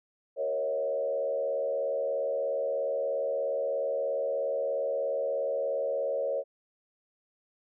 sine tone with frequency modulation, 549 Hz, C#5, 17 cents flat, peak -27 dBFS, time 0.36-6.44 s, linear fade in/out 50 ms, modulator 76.9 Hz, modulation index 0.99, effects none

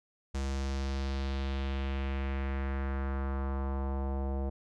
square tone with low-pass filter sweep, 67.8 Hz, C#2, 38 cents flat, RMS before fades -33 dBFS, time 0.34-4.5 s, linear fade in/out 10 ms, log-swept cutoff 7200 to 660 Hz, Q 1.8, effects none

